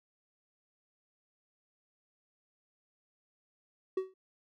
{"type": "tone with exponential decay", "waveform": "triangle", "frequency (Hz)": 377.6, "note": "F#4", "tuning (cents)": 35, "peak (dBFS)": -24, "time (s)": [3.97, 4.14], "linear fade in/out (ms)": 5, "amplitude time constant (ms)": 36, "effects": []}